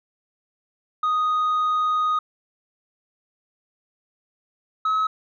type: tone pair in turn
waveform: sine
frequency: 1244.5 / 1283.2 Hz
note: D#6 / E6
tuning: 0 / -47 cents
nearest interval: minor second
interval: 53 cents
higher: second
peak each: -16 dBFS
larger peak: neither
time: 1.03-2.19 / 4.85-5.07 s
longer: first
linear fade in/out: 5 ms
effects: tanh soft clip ceiling -18 dBFS